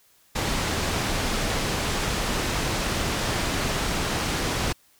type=low-pass noise; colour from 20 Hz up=pink; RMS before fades=-26 dBFS; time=0.35-4.73 s; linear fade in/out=10 ms; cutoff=7500 Hz; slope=12 dB/octave; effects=white hiss -60 dBFS RMS until 4.99 s